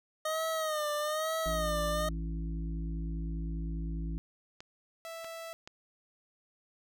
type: tone with vibrato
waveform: 25% pulse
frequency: 619 Hz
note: D#5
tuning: 9 cents flat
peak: -27 dBFS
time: 0.25-2.09 s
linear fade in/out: 5 ms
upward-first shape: sine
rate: 1.1 Hz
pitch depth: 75 cents each way
type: harmonic tone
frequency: 55 Hz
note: A1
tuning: in tune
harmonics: 1 / 3 / 5 / 6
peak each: -34 / -39 / -46 / -49 dBFS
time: 1.46-4.18 s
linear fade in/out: 0 ms
type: clicks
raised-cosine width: 0.2 ms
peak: -28 dBFS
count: 3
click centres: 4.605 / 5.245 / 5.675 s
type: tone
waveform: sawtooth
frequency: 659.3 Hz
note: E5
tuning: in tune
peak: -37 dBFS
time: 5.05-5.53 s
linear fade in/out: 0 ms
effects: none